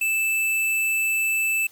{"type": "tone", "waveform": "square", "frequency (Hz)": 2637, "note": "E7", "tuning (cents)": 0, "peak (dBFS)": -21, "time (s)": [0.01, 1.67], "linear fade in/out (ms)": 5, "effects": ["white hiss -53 dBFS RMS until 1.71 s"]}